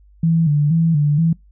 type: tone with vibrato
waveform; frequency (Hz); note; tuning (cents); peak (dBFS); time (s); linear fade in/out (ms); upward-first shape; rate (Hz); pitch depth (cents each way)
sine; 155.56; D#3; 0; -12; 0.23-1.33; 5; square; 2.1; 98
effects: noise-tail reverb RT60 0.2 s tail -25 dB re dry + added 50 Hz sine -46 dBFS peak until 1.51 s